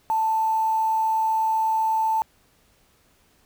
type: tone with quantisation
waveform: sine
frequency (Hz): 884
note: A5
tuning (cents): +8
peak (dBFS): -19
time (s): 0.1-2.22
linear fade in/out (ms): 0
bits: 7
effects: pink hiss -61 dBFS RMS until 3.45 s